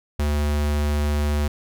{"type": "tone", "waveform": "square", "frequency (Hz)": 73.8, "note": "D2", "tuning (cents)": 9, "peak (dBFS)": -20, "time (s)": [0.19, 1.48], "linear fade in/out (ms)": 5, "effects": []}